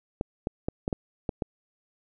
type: clicks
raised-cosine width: 2 ms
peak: -14 dBFS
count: 7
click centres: 0.211 / 0.471 / 0.685 / 0.879 / 0.928 / 1.292 / 1.422 s
effects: none